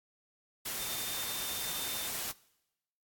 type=tone in noise; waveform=sine; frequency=3606 Hz; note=A7; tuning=42 cents sharp; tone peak=-43 dBFS; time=0.79-2.08 s; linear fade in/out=10 ms; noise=white; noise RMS=-37 dBFS; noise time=0.65-2.32 s; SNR=-9 dB; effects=noise-tail reverb RT60 0.9 s tail -22 dB re dry + AAC 64 kbps